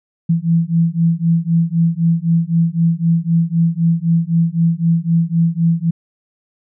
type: beating tone pair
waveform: sine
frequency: 164.81 / 168.71 Hz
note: E3 / E3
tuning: 0 / +40 cents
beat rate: 3.9 Hz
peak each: -15 dBFS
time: 0.29-5.91 s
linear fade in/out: 10 ms
effects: none